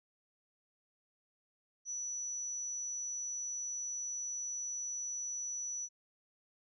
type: tone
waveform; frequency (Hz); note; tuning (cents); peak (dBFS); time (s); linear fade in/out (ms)
sine; 5920; F#8; 0; -37; 1.85-5.89; 50
effects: none